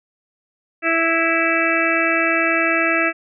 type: harmonic tone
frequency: 329.6 Hz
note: E4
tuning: in tune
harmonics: 1 / 2 / 4 / 5 / 6 / 7 / 8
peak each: -23 / -23 / -23 / -23 / -23 / -23 / -23 dBFS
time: 0.82-3.13 s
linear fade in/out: 50 ms
effects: none